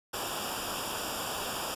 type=noise with comb filter; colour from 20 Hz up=pink; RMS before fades=-35 dBFS; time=0.13-1.75 s; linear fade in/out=10 ms; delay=0.48 ms; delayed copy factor=-0.85; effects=resampled to 32000 Hz